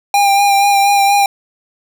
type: tone with vibrato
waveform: square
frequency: 801 Hz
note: G5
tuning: 37 cents sharp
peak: -9 dBFS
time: 0.14-1.26 s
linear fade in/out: 2 ms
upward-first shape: sine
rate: 4.2 Hz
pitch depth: 23 cents each way
effects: none